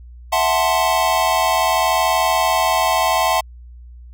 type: chord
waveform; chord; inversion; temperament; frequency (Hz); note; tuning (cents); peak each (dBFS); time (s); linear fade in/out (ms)
square; F# half-diminished seventh; third; equal; 659.3 / 740 / 880 / 1046.5; E5 / F#5 / A5 / C6; 0 / 0 / 0 / 0; -21; 0.32-3.41; 10
effects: added 60 Hz sine -36 dBFS peak until 4.13 s